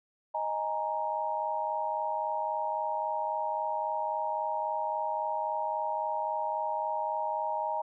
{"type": "chord", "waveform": "sine", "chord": "D# suspended fourth", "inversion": "none", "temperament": "just", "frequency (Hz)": [622.3, 829.7, 933.4], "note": ["D#5", "G#5", "A#5"], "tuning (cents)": [0, -2, 2], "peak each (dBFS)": [-35, -34, -32], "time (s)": [0.34, 7.82], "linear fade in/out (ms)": 10, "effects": []}